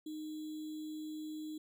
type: tone with sample-and-hold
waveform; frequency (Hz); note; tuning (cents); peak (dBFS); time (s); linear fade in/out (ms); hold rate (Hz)
sine; 308.6; D#4; -14; -40; 0.06-1.58; 5; 3675
effects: none